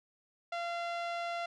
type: tone with low-pass filter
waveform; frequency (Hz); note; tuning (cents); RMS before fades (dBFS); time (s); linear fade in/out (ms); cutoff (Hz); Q
sawtooth; 687; F5; -29; -37; 0.52-1.46; 5; 3600; 0.85
effects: none